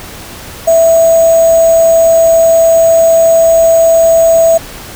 sine tone with sample-and-hold, 659.3 Hz, E5, in tune, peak -3 dBFS, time 0.67-4.58 s, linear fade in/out 10 ms, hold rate 7350 Hz, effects pink hiss -28 dBFS RMS until 4.95 s

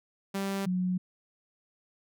sawtooth / sine tone pair in turn, 196 / 182.51 Hz, G3 / F#3, 0 / -23 cents, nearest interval minor second, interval 123 cents, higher first, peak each -26 dBFS, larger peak neither, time 0.34-0.66 / 0.66-0.98 s, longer neither, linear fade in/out 10 ms, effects none

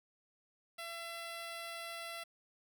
10% pulse tone, 674 Hz, E5, 38 cents sharp, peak -34 dBFS, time 0.78-2.24 s, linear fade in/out 10 ms, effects 11-bit

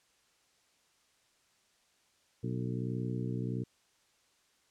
harmonic tone with a mistuned harmonic, 61.4 Hz, B1, 9 cents flat, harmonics 2 / 3 / 4 / 5 / 6 / 7, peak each -35 / -39 / -41 / -43 / -45 / -46 dBFS, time 2.43-3.64 s, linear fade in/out 10 ms, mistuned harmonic 7, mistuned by +53 cents, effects white hiss -70 dBFS RMS until 4.7 s + low-pass 8000 Hz 12 dB/octave

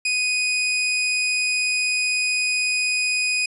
sawtooth tone, 2489 Hz, D#7, in tune, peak -16 dBFS, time 0.05-3.46 s, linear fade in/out 5 ms, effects resampled to 24000 Hz

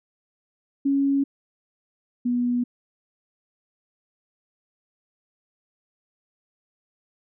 sine tone pair in turn, 277.2 / 243.9 Hz, C#4 / B3, 0 / -21 cents, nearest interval major second, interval 221 cents, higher first, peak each -18 / -20 dBFS, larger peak first, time 0.85-1.24 / 2.25-2.64 s, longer neither, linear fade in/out 10 ms, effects none

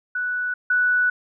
sine tone pair in turn, 1480 / 1480 Hz, F#6 / F#6, 0 / 0 cents, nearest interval unison, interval 0 cents, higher neither, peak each -22 / -16 dBFS, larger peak second, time 0.15-0.54 / 0.7-1.1 s, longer second, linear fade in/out 5 ms, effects none

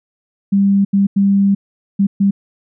sine tone bursts at uneven times, 198.1 Hz, G3, 18 cents sharp, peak -9 dBFS, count 5, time 0.52-0.85 / 0.93-1.07 / 1.16-1.55 / 1.99-2.07 / 2.2-2.31 s, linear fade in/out 10 ms, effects none

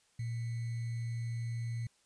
sine tone with sample-and-hold, 116.54 Hz, A#2, in tune, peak -34 dBFS, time 0.19-1.87 s, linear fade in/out 5 ms, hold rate 2100 Hz, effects white hiss -70 dBFS RMS until 2.05 s + resampled to 22050 Hz

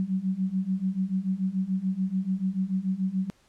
sine beating tone pair, 185.1 / 192 Hz, F#3 / G3, +1 / -36 cents, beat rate 6.9 Hz, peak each -29 / -27 dBFS, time 0-3.3 s, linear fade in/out 0 ms, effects pink hiss -63 dBFS RMS until 3.48 s + low-pass 9000 Hz 12 dB/octave

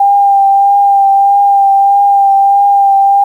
sine tone with vibrato, 796 Hz, G5, 26 cents sharp, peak -4 dBFS, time 0-3.24 s, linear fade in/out 5 ms, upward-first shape triangle, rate 1.6 Hz, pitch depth 22 cents each way, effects 7-bit

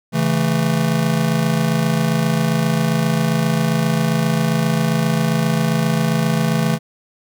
square chord, A major, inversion first, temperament just, 137.5 / 165 / 220 Hz, C#3 / E3 / A3, -14 / +2 / 0 cents, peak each -22 / -19 / -21 dBFS, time 0.12-6.79 s, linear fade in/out 50 ms, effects none

